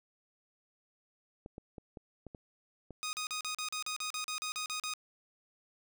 clicks, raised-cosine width 2 ms, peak -32 dBFS, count 7, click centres 1.461 / 1.581 / 1.782 / 1.972 / 2.267 / 2.348 / 2.907 s
10% pulse tone bursts, 1244.5 Hz, D#6, in tune, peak -27 dBFS, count 14, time 3.03-4.937 s, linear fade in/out 0 ms, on 100 ms, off 39 ms
effects none

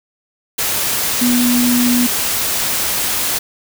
sine tone in noise, 244.4 Hz, B3, 18 cents flat, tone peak -12 dBFS, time 1.21-2.07 s, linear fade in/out 10 ms, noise white, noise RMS -18 dBFS, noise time 0.58-3.39 s, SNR +3 dB, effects none

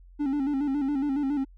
triangle tone with vibrato, 280.6 Hz, C#4, 21 cents sharp, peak -22 dBFS, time 0.19-1.45 s, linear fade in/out 20 ms, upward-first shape square, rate 7.2 Hz, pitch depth 75 cents each way, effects added 44 Hz sine -48 dBFS peak until 1.57 s

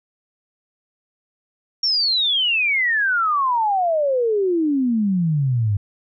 sine exponential sweep, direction down, 5588 to 98 Hz, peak -16 dBFS, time 1.83-5.77 s, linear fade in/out 5 ms, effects none

